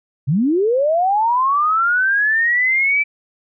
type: linear sweep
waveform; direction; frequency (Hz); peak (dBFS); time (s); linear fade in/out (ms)
sine; up; 120.7 to 2333; -13; 0.27-3.04; 20
effects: none